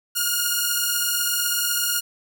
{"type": "beating tone pair", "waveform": "5% pulse", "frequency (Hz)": [1419, 1435], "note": ["F6", "F6"], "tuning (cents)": [27, 47], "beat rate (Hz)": 16, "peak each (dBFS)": -12, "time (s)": [0.15, 2.01], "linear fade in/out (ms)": 20, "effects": []}